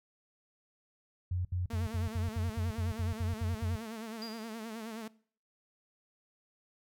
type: tone bursts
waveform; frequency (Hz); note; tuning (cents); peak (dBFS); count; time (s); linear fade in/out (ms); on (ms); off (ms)
sine; 90.1; F#2; -45; -30; 12; 1.31-3.76; 5; 140; 70
type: tone with vibrato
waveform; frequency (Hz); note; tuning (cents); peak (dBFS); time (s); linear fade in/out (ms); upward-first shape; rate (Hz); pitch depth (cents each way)
sawtooth; 223.3; A3; +26; -36; 1.7-5.08; 5; sine; 9.5; 73
type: tone with exponential decay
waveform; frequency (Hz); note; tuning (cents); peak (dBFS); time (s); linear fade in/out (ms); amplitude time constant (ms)
triangle; 4811; D8; +41; -38; 4.22-4.68; 1; 100
effects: noise-tail reverb RT60 0.5 s tail -21 dB re dry